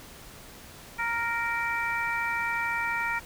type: harmonic tone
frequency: 465.7 Hz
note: A#4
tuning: 2 cents flat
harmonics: 2 / 3 / 4 / 5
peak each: -32 / -32 / -32 / -32 dBFS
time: 0.98-3.2 s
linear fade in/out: 20 ms
effects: pink hiss -47 dBFS RMS until 3.25 s